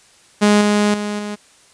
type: tone with level steps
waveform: sawtooth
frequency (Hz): 207.7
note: G#3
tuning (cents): 0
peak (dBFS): -6 / -9 / -17 / -20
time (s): 0.41-1.36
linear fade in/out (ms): 20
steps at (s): 0.61 / 0.94 / 1.19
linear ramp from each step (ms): 2
effects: white hiss -50 dBFS RMS until 1.73 s + resampled to 22050 Hz

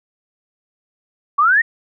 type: exponential sweep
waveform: sine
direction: up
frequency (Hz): 1108.7 to 1914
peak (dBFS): -10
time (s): 1.38-1.62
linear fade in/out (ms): 10
effects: none

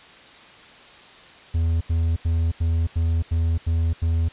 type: tone bursts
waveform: triangle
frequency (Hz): 82.41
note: E2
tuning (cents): 0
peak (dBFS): -16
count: 8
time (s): 1.54-4.288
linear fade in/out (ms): 10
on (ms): 270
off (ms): 84
effects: white hiss -46 dBFS RMS until 4.32 s + resampled to 8000 Hz

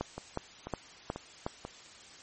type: two click trains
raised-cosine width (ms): 1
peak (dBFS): -18 / -24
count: 5 / 4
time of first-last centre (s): 0.01-1.465 / 0.18-1.651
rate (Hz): 2.75 / 2.04
effects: white hiss -52 dBFS RMS until 2.22 s + MP3 32 kbps

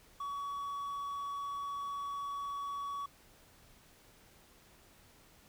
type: tone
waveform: triangle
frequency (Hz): 1129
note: C#6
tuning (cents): +31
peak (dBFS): -35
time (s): 0.2-3.06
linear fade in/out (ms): 5
effects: pink hiss -62 dBFS RMS until 5.48 s

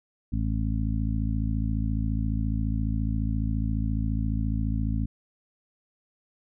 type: harmonic tone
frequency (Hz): 54.5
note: A1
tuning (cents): -16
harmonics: 1 / 2 / 3 / 4 / 5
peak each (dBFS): -27 / -29 / -36 / -32 / -35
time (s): 0.32-5.06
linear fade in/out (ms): 10
effects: none

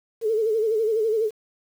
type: tone with vibrato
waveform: sine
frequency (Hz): 440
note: A4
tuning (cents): 0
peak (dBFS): -19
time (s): 0.21-1.31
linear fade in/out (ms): 50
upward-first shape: sine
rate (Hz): 12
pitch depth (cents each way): 78
effects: 8-bit

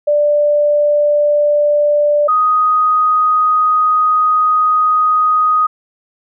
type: tone pair in turn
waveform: sine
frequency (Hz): 589 / 1248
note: D5 / D#6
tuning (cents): +5 / +5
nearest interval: octave + minor second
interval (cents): 1300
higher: second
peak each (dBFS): -9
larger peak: neither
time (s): 0.07-2.28 / 2.28-5.67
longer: second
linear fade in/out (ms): 10
effects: none

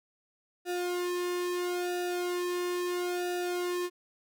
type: tone with flanger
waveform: sawtooth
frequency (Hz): 355.7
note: F4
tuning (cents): +32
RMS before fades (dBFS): -32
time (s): 0.65-3.9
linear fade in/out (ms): 50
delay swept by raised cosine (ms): 0.92 to 1.52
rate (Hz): 0.75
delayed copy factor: -0.9
effects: none

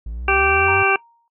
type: exponential sweep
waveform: triangle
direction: up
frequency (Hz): 53.3 to 99.2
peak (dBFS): -24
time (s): 0.06-0.83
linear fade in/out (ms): 5
type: harmonic tone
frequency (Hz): 390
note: G4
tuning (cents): -9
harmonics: 1 / 2 / 3 / 4 / 6 / 7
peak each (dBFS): -21 / -21 / -21 / -21 / -21 / -21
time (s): 0.28-0.96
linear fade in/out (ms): 2
type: tone with exponential decay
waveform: sine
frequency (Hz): 932.3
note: A#5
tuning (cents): 0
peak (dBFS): -24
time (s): 0.68-1.28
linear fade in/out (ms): 1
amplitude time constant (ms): 130
effects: noise-tail reverb RT60 0.1 s tail -20 dB re dry

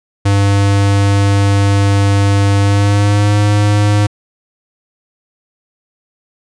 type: tone with pitch glide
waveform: square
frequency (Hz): 99.9 to 103.54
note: G2 to G#2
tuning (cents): +33 to -5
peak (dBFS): -9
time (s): 0.25-4.07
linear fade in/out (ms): 10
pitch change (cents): +62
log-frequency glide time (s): 2.59-3.36
effects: resampled to 22050 Hz

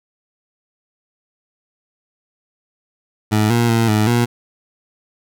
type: tone with pitch steps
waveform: 20% pulse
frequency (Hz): 107 / 118.1 / 114.8 / 106.9 / 119.4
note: A2 / A#2 / A#2 / A2 / A#2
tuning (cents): -48 / +23 / -26 / -49 / +42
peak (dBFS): -8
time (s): 3.31-4.26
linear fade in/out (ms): 20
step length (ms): 190
effects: none

